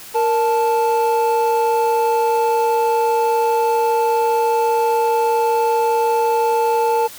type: tone pair together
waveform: triangle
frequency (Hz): 466.2 / 877.5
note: A#4 / A5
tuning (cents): 0 / -5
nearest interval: major seventh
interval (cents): 1095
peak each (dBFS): -15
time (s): 0.14-7.08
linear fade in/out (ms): 20
effects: white hiss -37 dBFS RMS until 7.18 s